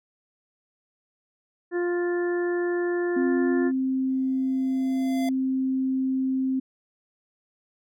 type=harmonic tone; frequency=350.7 Hz; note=F4; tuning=7 cents sharp; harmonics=1 / 2 / 3 / 4 / 5; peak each=-23 / -38 / -42 / -42 / -35 dBFS; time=1.71-3.72 s; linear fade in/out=50 ms
type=tone; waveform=sine; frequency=262.7 Hz; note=C4; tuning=7 cents sharp; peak=-22 dBFS; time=3.16-6.6 s; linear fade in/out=10 ms
type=tone with exponential growth; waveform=square; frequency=686 Hz; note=F5; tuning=31 cents flat; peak=-30 dBFS; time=4.09-5.29 s; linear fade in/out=2 ms; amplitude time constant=260 ms
effects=none